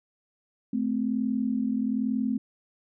sine tone pair together, 217.3 / 258.4 Hz, A3 / C4, -21 / -21 cents, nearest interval minor third, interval 300 cents, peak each -27 dBFS, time 0.73-2.38 s, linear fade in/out 5 ms, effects none

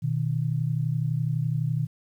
sine tone pair together, 122.79 / 154.7 Hz, B2 / D#3, -10 / -10 cents, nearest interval major third, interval 400 cents, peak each -26 dBFS, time 0.02-1.87 s, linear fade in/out 20 ms, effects 10-bit

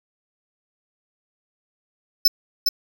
square tone with echo, 5274 Hz, E8, in tune, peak -11 dBFS, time 2.25-2.28 s, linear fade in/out 5 ms, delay 410 ms, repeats 1, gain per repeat -5 dB, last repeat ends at 2.69 s, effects none

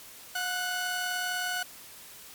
sawtooth tone pair together, 721.6 / 1483 Hz, F#5 / F#6, -44 / +4 cents, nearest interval octave, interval 1248 cents, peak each -31 / -27 dBFS, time 0.35-1.63 s, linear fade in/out 5 ms, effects white hiss -48 dBFS RMS until 2.34 s + MP3 96 kbps

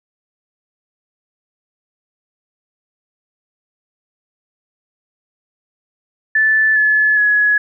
sine tone with pitch steps, 1751 / 1717.9 / 1685.5 Hz, A6 / A6 / G#6, -9 / -42 / +25 cents, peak -10 dBFS, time 6.35-7.58 s, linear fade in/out 5 ms, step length 410 ms, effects none

